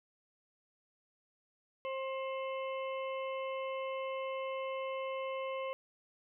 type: harmonic tone with a mistuned harmonic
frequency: 531 Hz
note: C5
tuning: 25 cents sharp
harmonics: 1 / 2 / 4 / 5 / 6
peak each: -37 / -42 / -48 / -51 / -53 dBFS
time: 1.85-5.73 s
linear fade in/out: 0 ms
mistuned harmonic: 6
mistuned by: -100 cents
effects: none